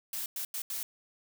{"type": "noise bursts at uneven times", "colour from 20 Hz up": "blue", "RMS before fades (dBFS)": -36, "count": 4, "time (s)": [[0.13, 0.26], [0.36, 0.45], [0.54, 0.62], [0.7, 0.83]], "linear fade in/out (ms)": 2, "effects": []}